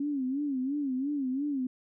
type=tone with vibrato; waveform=sine; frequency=273.9 Hz; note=C#4; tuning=21 cents flat; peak=-28 dBFS; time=0-1.67 s; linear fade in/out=5 ms; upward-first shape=sine; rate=2.9 Hz; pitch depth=130 cents each way; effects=none

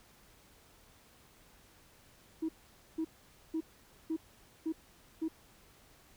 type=tone bursts; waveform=sine; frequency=320.8 Hz; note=E4; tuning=47 cents flat; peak=-30 dBFS; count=6; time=2.42-5.284 s; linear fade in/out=10 ms; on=69 ms; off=490 ms; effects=tanh soft clip ceiling -28 dBFS + pink hiss -62 dBFS RMS until 6.16 s

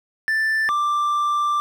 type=tone pair in turn; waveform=triangle; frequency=1767 / 1179.3 Hz; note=A6 / D6; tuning=+7 / +7 cents; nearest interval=perfect fifth; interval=700 cents; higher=first; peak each=-16 dBFS; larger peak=neither; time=0.28-0.69 / 0.69-1.6 s; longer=second; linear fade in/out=0 ms; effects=none

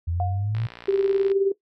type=exponential sweep; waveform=sine; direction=up; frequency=82.41 to 116.54 Hz; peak=-23 dBFS; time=0.07-0.67 s; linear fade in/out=10 ms
type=tone with exponential decay; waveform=sine; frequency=715 Hz; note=F5; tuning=41 cents sharp; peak=-23 dBFS; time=0.2-0.57 s; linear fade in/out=1 ms; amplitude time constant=79 ms
type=click train; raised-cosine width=0.3 ms; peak=-23 dBFS; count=46; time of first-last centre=0.55-1.317 s; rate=58.7 Hz
type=tone with tremolo; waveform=sine; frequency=392.1 Hz; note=G4; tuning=in tune; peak=-15 dBFS; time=0.88-1.52 s; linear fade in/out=5 ms; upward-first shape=triangle; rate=19 Hz; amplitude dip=70%
effects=noise-tail reverb RT60 0.1 s tail -18 dB re dry

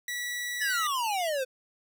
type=tone; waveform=sawtooth; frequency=1946 Hz; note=B6; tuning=26 cents flat; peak=-28 dBFS; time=0.08-0.87 s; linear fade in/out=2 ms
type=exponential sweep; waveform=square; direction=down; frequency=1794 to 501 Hz; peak=-28 dBFS; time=0.6-1.45 s; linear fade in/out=20 ms
type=tone with vibrato; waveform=sawtooth; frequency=2870 Hz; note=F7; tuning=47 cents sharp; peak=-35 dBFS; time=0.61-1.3 s; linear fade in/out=10 ms; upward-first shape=triangle; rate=12 Hz; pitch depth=74 cents each way
effects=none

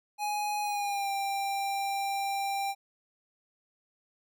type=tone with pitch glide; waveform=square; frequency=833 to 790.8 Hz; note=G#5 to G5; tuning=+5 to +15 cents; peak=-30 dBFS; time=0.18-2.75 s; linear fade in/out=50 ms; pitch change=-90 cents; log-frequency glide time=0.61-1.1 s; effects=none

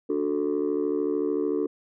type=chord; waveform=sine; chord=D major; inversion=none; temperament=just; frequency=293.7 / 367.1 / 440.5 Hz; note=D4 / F#4 / A4; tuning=0 / -14 / +2 cents; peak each=-26 dBFS; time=0.09-1.67 s; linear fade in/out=10 ms; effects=tanh soft clip ceiling -18 dBFS

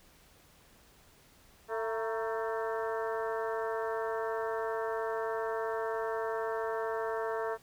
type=harmonic tone with a mistuned harmonic; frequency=223.1 Hz; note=A3; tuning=24 cents sharp; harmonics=2 / 3 / 4 / 5 / 6 / 7 / 8; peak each=-34 / -38 / -40 / -42 / -44 / -45 / -46 dBFS; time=1.68-7.58 s; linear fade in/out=50 ms; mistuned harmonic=4; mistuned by=+68 cents; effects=pink hiss -61 dBFS RMS until 7.62 s

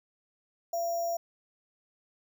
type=tone with sample-and-hold; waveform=sine; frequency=680 Hz; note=F5; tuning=46 cents flat; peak=-28 dBFS; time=0.73-1.17 s; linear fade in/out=5 ms; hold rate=6300 Hz; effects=none

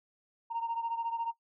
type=beating tone pair; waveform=sine; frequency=921 / 935 Hz; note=A#5 / A#5; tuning=-21 / +5 cents; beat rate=14 Hz; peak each=-32 / -36 dBFS; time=0.5-1.32 s; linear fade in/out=20 ms; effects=noise-tail reverb RT60 0.1 s tail -17 dB re dry + tanh soft clip ceiling -27 dBFS

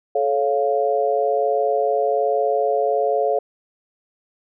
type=chord; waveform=sine; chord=A augmented; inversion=none; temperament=equal with one note detuned; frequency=433.2 / 554.4 / 698.5 Hz; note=A4 / C#5 / E#5; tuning=-27 / 0 / 0 cents; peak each=-21 dBFS; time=0.15-3.39 s; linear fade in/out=5 ms; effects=none

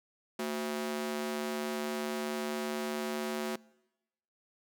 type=ring-modulated tone; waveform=sawtooth; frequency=296.9 Hz; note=D4; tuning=19 cents sharp; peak=-26 dBFS; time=0.39-3.56 s; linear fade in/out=5 ms; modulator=73.1 Hz; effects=noise-tail reverb RT60 1.0 s tail -24 dB re dry

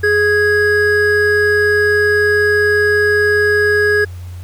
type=tone pair together; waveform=triangle; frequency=417.5 / 1657 Hz; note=G#4 / G#6; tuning=+9 / -4 cents; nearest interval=2 octaves; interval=2387 cents; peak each=-11 dBFS; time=0.03-4.05 s; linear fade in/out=10 ms; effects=added 89 Hz sine -26 dBFS peak until 4.43 s + pink hiss -45 dBFS RMS until 4.43 s

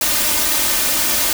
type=noise with comb filter; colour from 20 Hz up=white; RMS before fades=-17 dBFS; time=0.01-1.33 s; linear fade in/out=2 ms; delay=3.3 ms; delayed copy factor=+0.6; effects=none

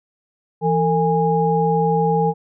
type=tone cluster; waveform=sine; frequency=166.2 / 453 / 823 Hz; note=E3 / A#4 / G#5; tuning=+15 / -50 / -16 cents; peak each=-19 dBFS; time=0.61-2.34 s; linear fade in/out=50 ms; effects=none

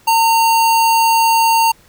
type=tone with sample-and-hold; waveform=sine; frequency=910 Hz; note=A#5; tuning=42 cents flat; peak=-9 dBFS; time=0.07-1.72 s; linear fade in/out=10 ms; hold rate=3675 Hz; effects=pink hiss -49 dBFS RMS until 1.88 s

